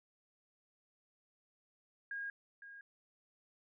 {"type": "tone with echo", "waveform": "sine", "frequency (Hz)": 1629, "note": "G#6", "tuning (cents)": -34, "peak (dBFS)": -39, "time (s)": [2.11, 2.3], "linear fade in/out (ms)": 2, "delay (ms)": 510, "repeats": 1, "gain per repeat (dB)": -11, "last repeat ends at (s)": 2.81, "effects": []}